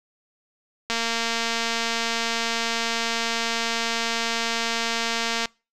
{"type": "click train", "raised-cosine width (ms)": 0.2, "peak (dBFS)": -8, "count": 1049, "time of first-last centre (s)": [0.9, 5.457], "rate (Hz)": 230, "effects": ["noise-tail reverb RT60 0.3 s tail -25 dB re dry"]}